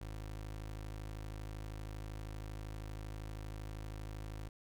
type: tone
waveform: 25% pulse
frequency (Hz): 52.7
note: G#1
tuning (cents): +26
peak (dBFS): -39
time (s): 0.01-4.49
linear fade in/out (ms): 5
effects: none